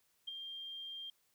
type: tone with ADSR envelope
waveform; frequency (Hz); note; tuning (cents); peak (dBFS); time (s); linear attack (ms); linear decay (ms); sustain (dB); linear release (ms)
sine; 3192; G7; +31; -37; 0.27-1.1; 13; 12; -6; 3
effects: white hiss -75 dBFS RMS until 1.34 s